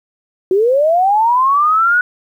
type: linear sweep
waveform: sine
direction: up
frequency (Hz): 360.8 to 1480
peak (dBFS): -9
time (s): 0.51-2.01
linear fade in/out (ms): 2
effects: 8-bit